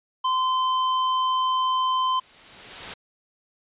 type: tone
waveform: square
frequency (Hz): 1031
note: C6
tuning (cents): -26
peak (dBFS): -21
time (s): 0.24-2.2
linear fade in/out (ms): 10
type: noise with exponential growth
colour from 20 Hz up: white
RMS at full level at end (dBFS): -31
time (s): 1.6-2.94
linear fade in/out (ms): 5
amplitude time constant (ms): 290
effects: resampled to 8000 Hz